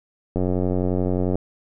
click train, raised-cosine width 2 ms, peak -10 dBFS, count 92, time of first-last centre 0.36-1.356 s, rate 91.4 Hz, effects none

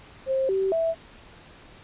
sine tone with pitch steps, 531 / 384.7 / 657 Hz, C5 / G4 / E5, +25 / -33 / -6 cents, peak -21 dBFS, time 0.26-0.95 s, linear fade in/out 50 ms, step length 230 ms, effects pink hiss -49 dBFS RMS until 1.83 s + resampled to 8000 Hz

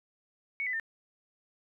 sine tone with pitch steps, 2222 / 2003 / 1804.8 Hz, C#7 / B6 / A6, +4 / +24 / +44 cents, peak -30 dBFS, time 0.6-0.798 s, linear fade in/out 0 ms, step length 66 ms, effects none

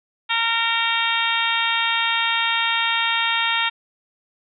harmonic tone, 460 Hz, A#4, 23 cents flat, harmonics 2 / 3 / 4 / 5 / 6 / 7 / 8, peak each -26 / -26 / -26 / -26 / -26 / -26 / -26 dBFS, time 0.29-3.7 s, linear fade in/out 20 ms, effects none

